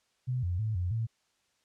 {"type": "tone with pitch steps", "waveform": "sine", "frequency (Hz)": [126.1, 88.5, 109.3, 89.2, 113.3], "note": ["B2", "F2", "A2", "F2", "A#2"], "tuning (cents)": [36, 23, -11, 37, -49], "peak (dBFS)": -28, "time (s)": [0.27, 1.07], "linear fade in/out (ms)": 20, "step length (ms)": 160, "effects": ["white hiss -73 dBFS RMS until 1.64 s", "low-pass 7000 Hz 12 dB/octave"]}